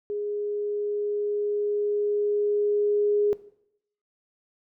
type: tone with level ramp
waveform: sine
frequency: 413.8 Hz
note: G#4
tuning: 6 cents flat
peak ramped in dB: -27 to -19 dBFS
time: 0.1-3.33 s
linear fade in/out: 0 ms
effects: noise-tail reverb RT60 0.7 s tail -17 dB re dry